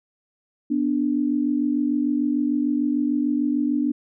sine tone pair together, 247 / 293.7 Hz, B3 / D4, 0 / 0 cents, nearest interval minor third, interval 300 cents, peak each -23 / -21 dBFS, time 0.7-3.92 s, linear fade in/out 10 ms, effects none

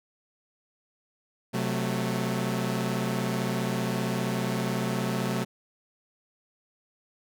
sawtooth chord, F# diminished, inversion second, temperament equal with one note detuned, 129.46 / 185 / 220 Hz, C3 / F#3 / A3, -18 / 0 / 0 cents, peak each -27 dBFS, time 1.53-5.45 s, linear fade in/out 20 ms, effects none

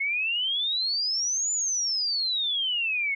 sine exponential two-way sweep, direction up then down, 2161 to 7100 to 2161 Hz, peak -24 dBFS, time 0-3.15 s, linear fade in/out 10 ms, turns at 1.52 s, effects none

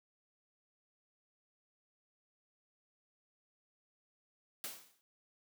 white noise with exponential decay, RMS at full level -40 dBFS, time 4.64-5.01 s, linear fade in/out 0 ms, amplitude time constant 80 ms, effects high-pass 150 Hz 12 dB/octave

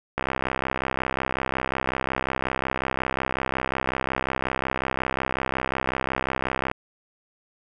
click train, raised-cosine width 0.5 ms, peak -9 dBFS, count 429, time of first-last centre 0.18-6.714 s, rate 65.5 Hz, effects none

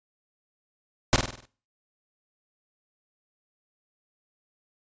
pink noise with echo, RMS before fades -18 dBFS, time 1.13-1.16 s, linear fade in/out 0 ms, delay 49 ms, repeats 6, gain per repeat -6 dB, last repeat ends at 1.454 s, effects noise-tail reverb RT60 0.4 s tail -19 dB re dry + resampled to 16000 Hz

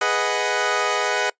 15% pulse chord, G# minor seventh, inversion none, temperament equal, 415.3 / 493.9 / 622.3 / 740 Hz, G#4 / B4 / D#5 / F#5, 0 / 0 / 0 / 0 cents, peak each -19 dBFS, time 0.01-1.3 s, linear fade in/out 5 ms, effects noise-tail reverb RT60 0.1 s tail -23 dB re dry + resampled to 16000 Hz

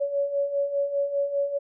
sine beating tone pair, 560 / 565 Hz, C#5 / C#5, +18 / +33 cents, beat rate 5 Hz, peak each -30 / -24 dBFS, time 0-1.59 s, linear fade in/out 20 ms, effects none

